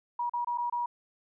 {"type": "tone with dropouts", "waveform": "sine", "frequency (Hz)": 960, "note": "B5", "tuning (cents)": -49, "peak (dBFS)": -28, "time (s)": [0.19, 0.86], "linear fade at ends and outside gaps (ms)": 5, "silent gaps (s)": [[0.296, 0.335], [0.447, 0.471], [0.576, 0.582], [0.699, 0.724]], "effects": []}